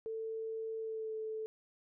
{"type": "tone with pitch glide", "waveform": "sine", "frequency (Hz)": [445.3, 437.9], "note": ["A4", "A4"], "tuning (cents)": [21, -8], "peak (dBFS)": -37, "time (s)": [0.06, 1.46], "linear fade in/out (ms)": 0, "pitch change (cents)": -29, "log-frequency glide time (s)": [0.79, 1.14], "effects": []}